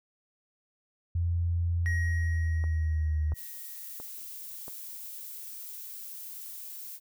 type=tone with pitch glide; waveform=sine; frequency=85.6 to 76.7 Hz; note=F2 to D#2; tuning=-34 to -24 cents; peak=-25 dBFS; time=1.15-3.34 s; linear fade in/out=5 ms; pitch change=-190 cents; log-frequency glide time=1.93-3.21 s
type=tone with exponential decay; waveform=triangle; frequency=1891 Hz; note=A#6; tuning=24 cents sharp; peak=-29 dBFS; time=1.86-4.07 s; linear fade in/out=0 ms; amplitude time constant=480 ms
type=click train; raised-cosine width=1 ms; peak=-30 dBFS; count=4; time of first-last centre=2.64-4.681 s; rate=1.47 Hz
type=noise; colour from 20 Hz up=violet; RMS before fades=-42 dBFS; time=3.34-7 s; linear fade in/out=50 ms
effects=none